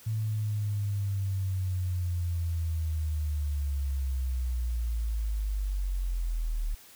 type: linear sweep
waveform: sine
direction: down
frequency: 110.5 to 36.9 Hz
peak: -27 dBFS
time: 0.06-6.75 s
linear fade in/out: 10 ms
effects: white hiss -53 dBFS RMS until 6.95 s